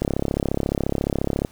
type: click train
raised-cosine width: 2 ms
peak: -8 dBFS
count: 50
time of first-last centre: 0.02-1.449 s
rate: 34.3 Hz
effects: pink hiss -53 dBFS RMS until 1.51 s